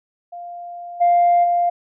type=tone with level steps; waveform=sine; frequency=698.5 Hz; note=F5; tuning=in tune; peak=-30 / -10 / -14 dBFS; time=0.32-1.7 s; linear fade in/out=10 ms; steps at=1 / 1.43 s; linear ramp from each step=20 ms; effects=tanh soft clip ceiling -8 dBFS